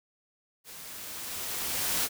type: noise with level ramp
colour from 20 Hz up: white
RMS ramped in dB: -46 to -27 dBFS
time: 0.64-2.09 s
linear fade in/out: 50 ms
effects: none